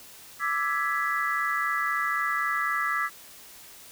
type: chord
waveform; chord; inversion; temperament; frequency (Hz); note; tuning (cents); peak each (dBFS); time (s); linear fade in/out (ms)
sine; E dominant seventh; third; equal with one note detuned; 1174.7 / 1318.5 / 1672.8 / 1975.5; D6 / E6 / G#6 / B6; 0 / 0 / +12 / 0; -30; 0.39-3.1; 50
effects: white hiss -48 dBFS RMS until 3.91 s